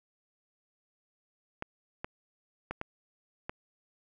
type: clicks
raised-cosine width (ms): 0.5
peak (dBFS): -20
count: 5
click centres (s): 1.624 / 2.045 / 2.71 / 2.814 / 3.495
effects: none